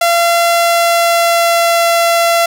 sawtooth tone with pitch glide, 683 to 678.7 Hz, F5 to F5, -39 to -50 cents, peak -5 dBFS, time 0.01-2.46 s, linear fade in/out 5 ms, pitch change -11 cents, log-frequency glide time 0.51-1.86 s, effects none

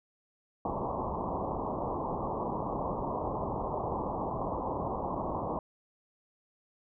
white low-pass noise, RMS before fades -34 dBFS, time 0.65-5.59 s, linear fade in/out 2 ms, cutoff 1100 Hz, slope 96 dB/octave, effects none

